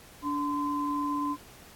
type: tone pair together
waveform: sine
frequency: 290.1 / 1028 Hz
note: D4 / C6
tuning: -21 / -31 cents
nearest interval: octave + minor seventh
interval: 2190 cents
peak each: -30 / -30 dBFS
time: 0.22-1.37 s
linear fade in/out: 50 ms
effects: pink hiss -52 dBFS RMS until 1.75 s + AAC 64 kbps